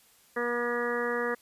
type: harmonic tone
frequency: 240 Hz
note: B3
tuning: 49 cents flat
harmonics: 1 / 2 / 3 / 4 / 5 / 6 / 7 / 8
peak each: -37 / -30 / -42 / -40 / -36 / -41 / -35 / -37 dBFS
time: 0.36-1.35 s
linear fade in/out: 10 ms
effects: white hiss -61 dBFS RMS until 1.41 s + resampled to 32000 Hz